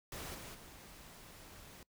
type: noise with level steps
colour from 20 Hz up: pink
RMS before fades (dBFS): -45 / -49 / -55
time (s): 0.12-1.83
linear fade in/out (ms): 2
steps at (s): 0.34 / 0.54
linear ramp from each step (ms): 10
effects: noise-tail reverb RT60 0.1 s tail -22 dB re dry